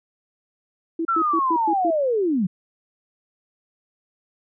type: tone bursts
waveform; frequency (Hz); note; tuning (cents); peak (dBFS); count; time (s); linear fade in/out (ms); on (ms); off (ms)
sine; 329.6; E4; 0; -21; 6; 0.99-1.906; 5; 61; 110
type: linear sweep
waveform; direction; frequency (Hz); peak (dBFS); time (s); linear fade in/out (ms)
sine; down; 1381 to 167.2; -18; 1.08-2.47; 10
effects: none